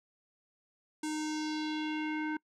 square tone with low-pass filter sweep, 307.6 Hz, D#4, 20 cents flat, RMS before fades -35 dBFS, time 1.03-2.37 s, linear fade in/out 5 ms, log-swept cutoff 8700 to 1700 Hz, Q 2.5, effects noise-tail reverb RT60 0.1 s tail -25 dB re dry

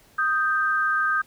sine tone pair together, 1244 / 1570.4 Hz, D#6 / G6, -1 / +3 cents, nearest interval major third, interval 404 cents, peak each -23 / -22 dBFS, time 0.18-1.22 s, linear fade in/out 10 ms, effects pink hiss -56 dBFS RMS until 1.26 s

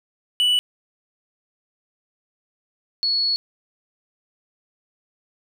triangle / sine tone pair in turn, 2960 / 4380 Hz, F#7 / C#8, 0 / -22 cents, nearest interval perfect fifth, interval 678 cents, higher second, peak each -14 / -18 dBFS, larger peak first, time 0.4-0.59 / 3.03-3.36 s, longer second, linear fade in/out 0 ms, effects none

